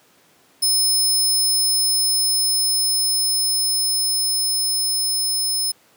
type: tone with level ramp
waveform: 20% pulse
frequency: 5200 Hz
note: E8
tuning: 24 cents flat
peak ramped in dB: -10 to -14 dBFS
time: 0.62-5.72 s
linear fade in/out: 10 ms
effects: pink hiss -55 dBFS RMS until 5.96 s + high-pass 200 Hz 12 dB/octave